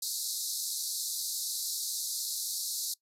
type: band-pass noise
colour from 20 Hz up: pink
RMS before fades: -35 dBFS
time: 0.02-2.94 s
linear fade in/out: 5 ms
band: 3900 to 14000 Hz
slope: 96 dB/octave
effects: noise-tail reverb RT60 0.1 s tail -21 dB re dry